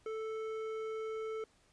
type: tone with hard clipping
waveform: sine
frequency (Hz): 440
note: A4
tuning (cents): 0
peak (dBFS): -39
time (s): 0.06-1.44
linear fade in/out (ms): 2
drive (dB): 10
effects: pink hiss -69 dBFS RMS until 1.72 s + resampled to 22050 Hz